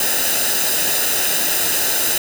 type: noise with comb filter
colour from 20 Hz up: white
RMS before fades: -18 dBFS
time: 0-2.18 s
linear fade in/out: 2 ms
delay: 0.9 ms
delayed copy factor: -0.6
effects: none